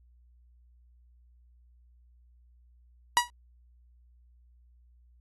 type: tone with exponential decay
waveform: sawtooth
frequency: 966 Hz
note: B5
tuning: 39 cents flat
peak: -12 dBFS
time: 3.17-3.3 s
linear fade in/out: 0 ms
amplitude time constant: 28 ms
effects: added 60 Hz sine -57 dBFS peak until 5.2 s + AAC 32 kbps